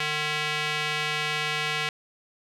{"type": "tone with band-pass filter", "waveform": "square", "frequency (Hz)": 151.5, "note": "D#3", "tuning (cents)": -46, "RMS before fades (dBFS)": -28, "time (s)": [0, 1.89], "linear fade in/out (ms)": 2, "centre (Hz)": 2600, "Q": 1.6, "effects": []}